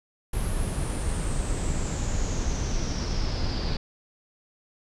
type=noise with low-pass filter sweep; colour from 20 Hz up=brown; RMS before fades=-27 dBFS; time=0.33-3.77 s; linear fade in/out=5 ms; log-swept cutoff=11000 to 4600 Hz; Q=8.1; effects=none